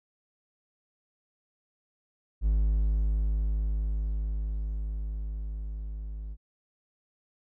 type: tone with level ramp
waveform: triangle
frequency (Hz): 52.3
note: G#1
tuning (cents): +13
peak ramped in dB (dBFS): -19 to -33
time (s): 2.41-6.37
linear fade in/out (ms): 50
effects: none